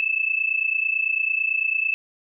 sine tone pair together, 2608 / 2637 Hz, E7 / E7, -19 / 0 cents, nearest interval unison, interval 19 cents, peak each -23 dBFS, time 0-1.94 s, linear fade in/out 0 ms, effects none

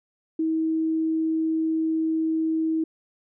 sine tone, 320.3 Hz, E4, 50 cents flat, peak -21 dBFS, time 0.39-2.84 s, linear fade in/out 5 ms, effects none

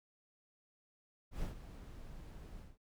brown noise with ADSR envelope, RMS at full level -38 dBFS, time 1.31-2.78 s, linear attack 110 ms, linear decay 120 ms, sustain -12 dB, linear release 190 ms, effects none

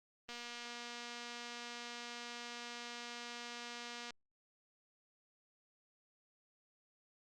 click train, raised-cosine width 0.2 ms, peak -30 dBFS, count 913, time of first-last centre 0.29-4.106 s, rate 239 Hz, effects Opus 32 kbps

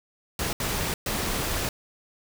pink noise bursts at uneven times, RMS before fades -28 dBFS, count 3, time 0.39-0.53 / 0.6-0.94 / 1.06-1.69 s, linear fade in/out 2 ms, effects none

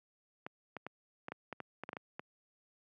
clicks, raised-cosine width 0.5 ms, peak -26 dBFS, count 12, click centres 0.465 / 0.767 / 0.866 / 1.284 / 1.32 / 1.527 / 1.603 / 1.836 / 1.891 / 1.931 / 1.968 / 2.195 s, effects high-pass 150 Hz 12 dB/octave

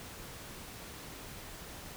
silence, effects pink hiss -47 dBFS RMS until 1.96 s

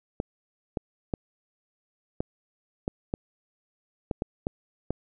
clicks, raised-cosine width 2 ms, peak -14 dBFS, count 10, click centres 0.201 / 0.772 / 1.138 / 2.205 / 2.879 / 3.139 / 4.112 / 4.221 / 4.469 / 4.906 s, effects none

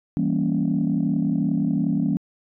sine chord, E diminished seventh, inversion none, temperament equal with one note detuned, 164.81 / 196 / 233.1 / 278.5 Hz, E3 / G3 / Bb3 / Db4, 0 / 0 / 0 / +8 cents, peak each -24 dBFS, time 0.17-2.17 s, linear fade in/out 0 ms, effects tanh soft clip ceiling -12 dBFS

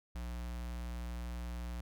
square tone with notch filter, 59.6 Hz, A#1, 39 cents sharp, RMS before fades -41 dBFS, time 0.15-1.81 s, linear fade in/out 5 ms, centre 380 Hz, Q 1.9, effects none

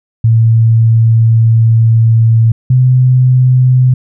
sine tone pair in turn, 113.5 / 127.4 Hz, A#2 / C3, -46 / -46 cents, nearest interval major second, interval 200 cents, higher second, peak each -4 dBFS, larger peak neither, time 0.24-2.52 / 2.7-3.94 s, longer first, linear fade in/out 5 ms, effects none

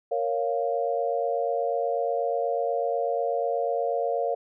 sine chord, Bb minor, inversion none, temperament equal, 466.2 / 554.4 / 698.5 Hz, Bb4 / Db5 / F5, 0 / 0 / 0 cents, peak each -28 dBFS, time 0.11-4.35 s, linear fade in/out 10 ms, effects none

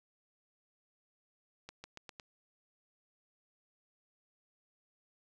accelerating click train, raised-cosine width 0.2 ms, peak -29 dBFS, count 5, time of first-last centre 1.69-2.198 s, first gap 150 ms, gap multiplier 0.89, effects none

